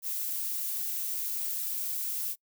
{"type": "noise", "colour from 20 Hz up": "violet", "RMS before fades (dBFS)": -33, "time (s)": [0.02, 2.36], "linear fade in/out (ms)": 50, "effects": ["noise-tail reverb RT60 0.1 s tail -25 dB re dry"]}